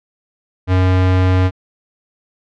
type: tone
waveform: square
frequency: 92.5 Hz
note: F#2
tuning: in tune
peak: -11 dBFS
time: 0.67-1.51 s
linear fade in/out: 50 ms
effects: low-pass 3000 Hz 12 dB/octave